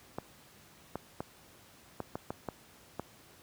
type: clicks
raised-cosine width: 1 ms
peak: -21 dBFS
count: 8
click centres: 0.185 / 0.956 / 1.205 / 2.003 / 2.155 / 2.305 / 2.487 / 2.996 s
effects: pink hiss -58 dBFS RMS until 3.42 s + high-pass 80 Hz 12 dB/octave